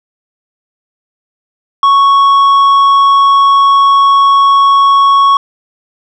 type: tone with tanh clipping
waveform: sine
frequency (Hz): 1108.7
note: C#6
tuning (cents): 0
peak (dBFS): -5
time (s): 1.83-5.37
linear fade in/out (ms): 2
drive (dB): 6
effects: none